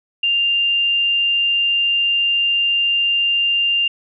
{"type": "tone", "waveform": "sine", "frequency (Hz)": 2794, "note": "F7", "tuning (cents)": 0, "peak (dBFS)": -14, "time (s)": [0.23, 3.88], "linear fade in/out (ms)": 5, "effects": []}